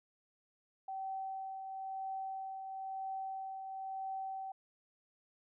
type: tone with tremolo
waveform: sine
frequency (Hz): 769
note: G5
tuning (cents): -33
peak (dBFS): -37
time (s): 0.88-4.52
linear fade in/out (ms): 5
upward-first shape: triangle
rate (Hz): 1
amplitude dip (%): 45
effects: none